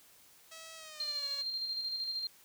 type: tone with pitch glide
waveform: 5% pulse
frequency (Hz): 647 to 563.2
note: E5 to C#5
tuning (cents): -32 to +27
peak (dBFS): -36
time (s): 0.51-1.42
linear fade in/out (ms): 10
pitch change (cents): -241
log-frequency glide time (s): 0.76-1.27
type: tone with tremolo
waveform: sine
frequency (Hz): 4186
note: C8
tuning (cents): 0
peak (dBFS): -33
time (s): 1-2.27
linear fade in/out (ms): 2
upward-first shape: square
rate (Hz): 13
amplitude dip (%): 35
effects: white hiss -61 dBFS RMS until 2.44 s